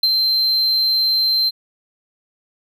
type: tone with ADSR envelope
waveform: triangle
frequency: 4121 Hz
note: C8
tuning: 27 cents flat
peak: -10 dBFS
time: 0.03-1.51 s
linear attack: 4 ms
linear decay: 45 ms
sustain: -3 dB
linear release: 31 ms
effects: none